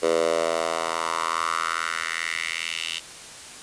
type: tone with high-pass filter sweep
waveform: 10% pulse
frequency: 82.4 Hz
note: E2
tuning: in tune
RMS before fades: -26 dBFS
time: 0.02-3 s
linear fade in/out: 20 ms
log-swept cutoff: 470 to 3000 Hz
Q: 3.4
effects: white hiss -41 dBFS RMS until 3.62 s + resampled to 22050 Hz